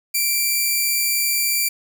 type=tone; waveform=5% pulse; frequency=2349 Hz; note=D7; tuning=in tune; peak=-8 dBFS; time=0.14-1.69 s; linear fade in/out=10 ms; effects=none